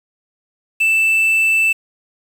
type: tone with quantisation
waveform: triangle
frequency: 2649 Hz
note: E7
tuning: 8 cents sharp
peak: -10 dBFS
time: 0.8-1.73 s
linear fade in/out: 10 ms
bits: 6
effects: none